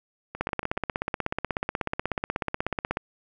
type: two click trains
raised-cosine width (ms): 0.5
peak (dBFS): -20 / -11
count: 4 / 43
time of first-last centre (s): 0.35-0.771 / 0.41-2.971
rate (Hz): 7.13 / 16.4
effects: none